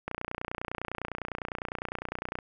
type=click train; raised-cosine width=0.5 ms; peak=-18 dBFS; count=70; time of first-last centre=0.08-2.388 s; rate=29.9 Hz; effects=none